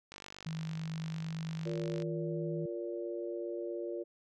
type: click train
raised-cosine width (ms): 0.2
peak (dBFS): -29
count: 94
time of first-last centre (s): 0.12-2.022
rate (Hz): 48.9
type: tone with pitch glide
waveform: sine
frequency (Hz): 160 to 161.11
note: D#3 to E3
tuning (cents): +49 to -39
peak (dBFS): -36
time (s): 0.46-2.66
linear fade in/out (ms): 5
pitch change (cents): +12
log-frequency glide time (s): 0.91-1.27
type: chord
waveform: sine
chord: Bb major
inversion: second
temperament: equal with one note detuned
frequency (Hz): 349.2 / 466.2 / 573.9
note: F4 / Bb4 / D5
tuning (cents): 0 / 0 / -40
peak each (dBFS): -38 / -42 / -42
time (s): 1.65-4.04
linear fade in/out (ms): 20
effects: none